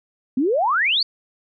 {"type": "exponential sweep", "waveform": "sine", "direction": "up", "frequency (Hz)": [240.9, 4698], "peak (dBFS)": -16, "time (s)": [0.37, 1.03], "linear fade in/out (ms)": 5, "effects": []}